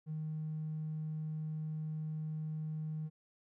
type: tone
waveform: triangle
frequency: 155.56 Hz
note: D#3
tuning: in tune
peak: -33 dBFS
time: 0.06-3.1 s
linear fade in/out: 50 ms
effects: tanh soft clip ceiling -34 dBFS